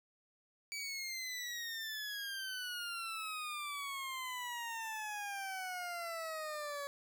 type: exponential sweep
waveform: 20% pulse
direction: down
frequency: 2303 to 562 Hz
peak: -35 dBFS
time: 0.72-6.87 s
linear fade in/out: 0 ms
effects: 12-bit